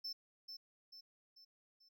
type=tone with echo; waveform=triangle; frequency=5300 Hz; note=E8; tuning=9 cents sharp; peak=-40 dBFS; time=0.04-0.13 s; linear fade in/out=10 ms; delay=440 ms; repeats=4; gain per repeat=-6 dB; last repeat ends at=1.89 s; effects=none